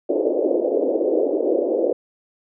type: band-pass noise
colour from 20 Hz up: white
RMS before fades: -20 dBFS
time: 0.09-1.93 s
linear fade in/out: 5 ms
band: 300 to 570 Hz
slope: 48 dB/octave
effects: none